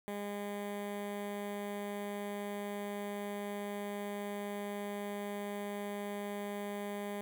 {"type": "tone with notch filter", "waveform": "15% pulse", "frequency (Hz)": 203.9, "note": "G#3", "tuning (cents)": -32, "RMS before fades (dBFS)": -40, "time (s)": [0.08, 7.21], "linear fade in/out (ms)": 0, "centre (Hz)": 5200, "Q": 0.9, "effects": []}